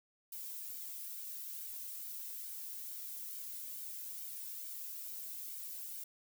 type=noise with flanger; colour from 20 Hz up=violet; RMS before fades=-45 dBFS; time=0.32-6.04 s; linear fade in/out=5 ms; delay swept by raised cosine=1.3 to 1.97 ms; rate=2.3 Hz; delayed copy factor=+0.55; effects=none

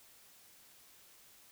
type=silence; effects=white hiss -61 dBFS RMS until 1.51 s

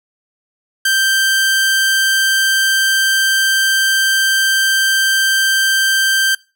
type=tone; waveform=sawtooth; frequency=1568 Hz; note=G6; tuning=in tune; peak=-8 dBFS; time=0.85-6.35 s; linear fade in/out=5 ms; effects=noise-tail reverb RT60 0.3 s tail -22 dB re dry

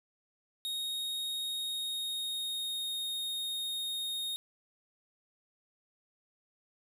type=tone with pitch glide; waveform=45% pulse; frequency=3738 to 3714 Hz; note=A#7 to A#7; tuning=+4 to -7 cents; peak=-33 dBFS; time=0.65-4.36 s; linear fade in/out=0 ms; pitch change=-11 cents; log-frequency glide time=1.42-2.98 s; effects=none

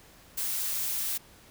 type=noise; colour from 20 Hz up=blue; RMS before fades=-31 dBFS; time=0.37-1.18 s; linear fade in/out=10 ms; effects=pink hiss -55 dBFS RMS until 1.5 s

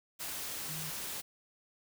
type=tone in noise; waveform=sine; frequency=156.6 Hz; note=D#3; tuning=11 cents sharp; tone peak=-43 dBFS; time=0.68-0.91 s; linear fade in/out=20 ms; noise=white; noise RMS=-40 dBFS; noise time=0.19-1.22 s; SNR=-6 dB; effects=none

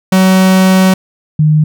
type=tone pair in turn; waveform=45% pulse / sine; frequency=188 / 153.27 Hz; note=F#3 / D#3; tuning=+28 / -26 cents; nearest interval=major third; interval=354 cents; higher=first; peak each=-5 dBFS; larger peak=neither; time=0.12-0.94 / 1.39-1.64 s; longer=first; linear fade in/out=5 ms; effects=none

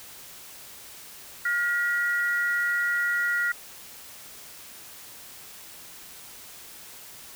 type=tone pair together; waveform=sine; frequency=1422.8 / 1922 Hz; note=F6 / B6; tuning=+32 / -48 cents; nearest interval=perfect fourth; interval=520 cents; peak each=-25 / -26 dBFS; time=1.45-3.52 s; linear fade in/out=5 ms; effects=white hiss -45 dBFS RMS until 7.35 s

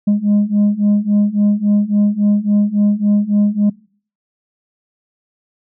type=beating tone pair; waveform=sine; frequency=204.3 / 207.9 Hz; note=G#3 / G#3; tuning=-28 / +2 cents; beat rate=3.6 Hz; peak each=-13 / -11 dBFS; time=0.07-3.7 s; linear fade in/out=10 ms; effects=noise-tail reverb RT60 0.5 s tail -25 dB re dry + tanh soft clip ceiling -8 dBFS

